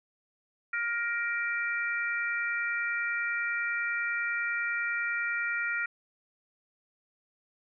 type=harmonic tone; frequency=470 Hz; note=A#4; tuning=14 cents sharp; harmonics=3 / 4 / 5; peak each=-31 / -33 / -35 dBFS; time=0.73-5.86 s; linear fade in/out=5 ms; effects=none